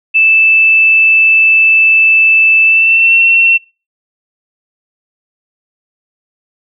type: tone with pitch glide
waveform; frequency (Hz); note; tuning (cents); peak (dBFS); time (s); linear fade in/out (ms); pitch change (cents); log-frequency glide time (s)
sine; 2637 to 2708; E7 to E7; 0 to +46; -5; 0.14-3.58; 20; +46; 2.64-3.19
effects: noise-tail reverb RT60 0.3 s tail -20 dB re dry

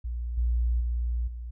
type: tone with level steps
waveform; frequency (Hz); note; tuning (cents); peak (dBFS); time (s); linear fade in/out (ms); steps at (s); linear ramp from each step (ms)
sine; 59.3; A#1; +30; -29 / -22 / -25 / -34; 0.04-1.51; 10; 0.37 / 0.8 / 1.27; 10
effects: none

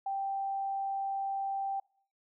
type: tone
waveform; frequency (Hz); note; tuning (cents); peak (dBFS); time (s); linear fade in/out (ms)
sine; 784; G5; 0; -31; 0.06-1.8; 5
effects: noise-tail reverb RT60 0.6 s tail -26 dB re dry

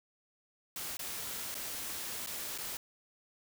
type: noise with dropouts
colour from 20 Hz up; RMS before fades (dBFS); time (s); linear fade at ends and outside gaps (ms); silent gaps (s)
white; -40; 0.76-2.77; 2; 0.97-0.992 / 1.544-1.551 / 2.263-2.271 / 2.578-2.584
effects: none

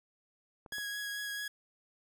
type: clicks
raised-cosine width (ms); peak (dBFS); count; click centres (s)
1; -36; 3; 0.662 / 0.723 / 0.783
type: tone with vibrato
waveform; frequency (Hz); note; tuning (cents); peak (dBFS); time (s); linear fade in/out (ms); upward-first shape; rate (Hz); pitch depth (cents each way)
sawtooth; 1661.2; G#6; 0; -33; 0.72-1.48; 5; triangle; 4.6; 15
effects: none

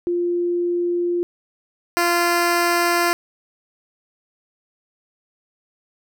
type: tone pair in turn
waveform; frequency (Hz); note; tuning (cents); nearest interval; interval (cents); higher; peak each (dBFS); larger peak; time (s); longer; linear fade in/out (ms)
sine / 10% pulse; 349.2 / 345.8; F4 / F4; 0 / -17; unison; 17; first; -18 / -8; second; 0.07-1.23 / 1.97-3.13; neither; 0
effects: none

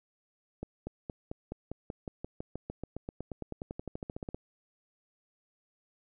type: accelerating click train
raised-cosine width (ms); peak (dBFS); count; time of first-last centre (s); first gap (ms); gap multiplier
2; -24; 30; 0.63-4.346; 240; 0.95
effects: none

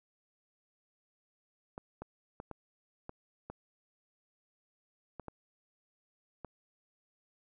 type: clicks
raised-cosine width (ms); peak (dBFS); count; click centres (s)
1; -28; 9; 1.779 / 2.02 / 2.401 / 2.513 / 3.094 / 3.5 / 5.197 / 5.283 / 6.447
effects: none

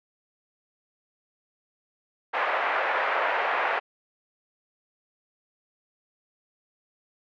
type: band-pass noise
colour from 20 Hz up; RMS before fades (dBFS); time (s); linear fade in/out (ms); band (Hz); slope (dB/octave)
pink; -26; 2.33-3.8; 20; 580 to 2200; 24
effects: none

